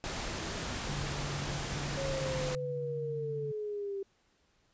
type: noise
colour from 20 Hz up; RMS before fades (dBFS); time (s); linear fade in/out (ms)
pink; -37; 0.04-2.55; 0
type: tone with tremolo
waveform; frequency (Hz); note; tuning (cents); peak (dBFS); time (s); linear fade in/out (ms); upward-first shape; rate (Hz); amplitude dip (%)
sine; 142.7; D3; -49; -37; 0.89-3.52; 10; sine; 15; 25
type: linear sweep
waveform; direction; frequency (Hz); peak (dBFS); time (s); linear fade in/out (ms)
sine; down; 550 to 390; -34; 1.97-4.03; 5
effects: pink hiss -71 dBFS RMS until 4.73 s + resampled to 16000 Hz